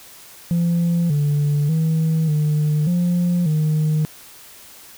sine tone with pitch steps, 170.9 / 145.9 / 160.2 / 150.9 / 175.8 / 154.3 Hz, F3 / D3 / E3 / D3 / F3 / D#3, -37 / -11 / -49 / +47 / +12 / -14 cents, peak -13 dBFS, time 0.51-4.05 s, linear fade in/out 0 ms, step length 590 ms, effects tanh soft clip ceiling -14 dBFS + white hiss -43 dBFS RMS until 4.97 s

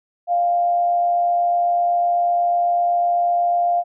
sine tone with frequency modulation, 698.5 Hz, F5, in tune, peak -15 dBFS, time 0.27-3.84 s, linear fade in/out 50 ms, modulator 108 Hz, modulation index 0.23, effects none

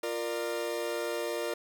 40% pulse chord, Bb major, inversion second, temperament equal with one note detuned, 349.2 / 466.2 / 595.2 Hz, F4 / Bb4 / D5, 0 / 0 / +23 cents, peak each -36 / -34 / -35 dBFS, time 0.03-1.54 s, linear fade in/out 5 ms, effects none

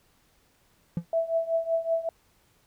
triangle tone with exponential decay, 170.1 Hz, F3, 45 cents flat, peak -20 dBFS, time 0.97-1.06 s, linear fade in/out 2 ms, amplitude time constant 18 ms
sine tone with tremolo, 659.3 Hz, E5, in tune, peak -20 dBFS, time 1.13-2.09 s, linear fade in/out 2 ms, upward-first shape triangle, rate 5.3 Hz, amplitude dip 90%
effects pink hiss -65 dBFS RMS until 2.66 s

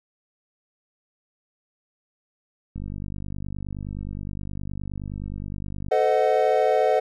click train, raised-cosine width 5 ms, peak -21 dBFS, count 156, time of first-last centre 2.76-5.885 s, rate 49.6 Hz
triangle chord, A diminished seventh, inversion none, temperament equal with one note detuned, 440 / 513.7 / 622.3 / 740 Hz, A4 / C5 / Eb5 / Gb5, 0 / -32 / 0 / 0 cents, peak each -21 dBFS, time 5.91-7 s, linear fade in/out 10 ms
effects none

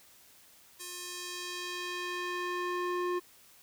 square tone with band-pass filter sweep, 356.4 Hz, F4, 35 cents sharp, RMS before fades -36 dBFS, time 0.79-3.2 s, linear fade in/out 20 ms, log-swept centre 9400 to 740 Hz, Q 0.79, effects white hiss -59 dBFS RMS until 3.62 s

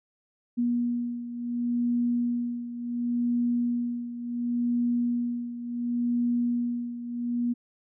sine beating tone pair, 240 / 240.7 Hz, B3 / B3, -49 / -44 cents, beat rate 0.7 Hz, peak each -26 / -31 dBFS, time 0.57-7.54 s, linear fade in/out 20 ms, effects none

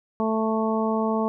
harmonic tone, 220.6 Hz, A3, 5 cents sharp, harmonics 1 / 2 / 3 / 4 / 5, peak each -24 / -27 / -29 / -30 / -31 dBFS, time 0.2-1.28 s, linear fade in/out 0 ms, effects none

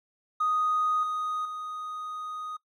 triangle tone with level steps, 1244.5 Hz, D#6, in tune, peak -20 / -26 / -32 dBFS, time 0.4-2.57 s, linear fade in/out 10 ms, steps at 1.03 / 1.45 s, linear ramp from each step 2 ms, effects noise-tail reverb RT60 0.1 s tail -20 dB re dry + tanh soft clip ceiling -20 dBFS

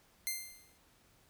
5% pulse tone with exponential decay, 2093 Hz, C7, in tune, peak -22 dBFS, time 0.27-0.78 s, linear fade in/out 0 ms, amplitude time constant 110 ms, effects pink hiss -67 dBFS RMS until 1.29 s

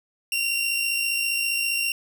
sawtooth tone pair together, 2710 / 2765 Hz, E7 / F7, +47 / -18 cents, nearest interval unison, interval 35 cents, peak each -27 / -20 dBFS, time 0.32-1.92 s, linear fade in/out 2 ms, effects none

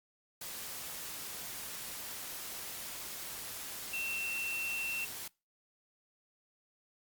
sine tone in noise, 2700 Hz, E7, 41 cents sharp, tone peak -35 dBFS, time 3.93-5.05 s, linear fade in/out 5 ms, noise white, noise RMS -43 dBFS, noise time 0.41-5.28 s, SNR +5 dB, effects noise-tail reverb RT60 0.3 s tail -25 dB re dry + Opus 48 kbps

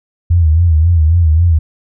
sine tone with vibrato, 82.1 Hz, E2, 6 cents flat, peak -6 dBFS, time 0.3-1.59 s, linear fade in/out 10 ms, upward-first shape sine, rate 3.7 Hz, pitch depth 110 cents each way, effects none

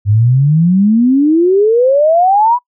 sine exponential sweep, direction up, 99 to 1000 Hz, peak -6 dBFS, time 0.05-2.59 s, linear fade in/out 50 ms, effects noise-tail reverb RT60 0.1 s tail -25 dB re dry

